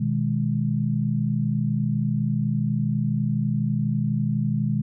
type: chord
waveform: sine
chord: G# minor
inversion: first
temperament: equal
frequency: 123.47 / 155.56 / 207.7 Hz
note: B2 / D#3 / G#3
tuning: 0 / 0 / 0 cents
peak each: -25 dBFS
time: 0-4.82 s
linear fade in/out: 10 ms
effects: none